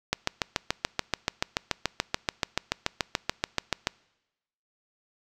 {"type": "click train", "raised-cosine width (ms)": 0.2, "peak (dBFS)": -6, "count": 27, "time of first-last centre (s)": [0.13, 3.871], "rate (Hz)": 6.95, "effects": ["noise-tail reverb RT60 1.0 s tail -25 dB re dry"]}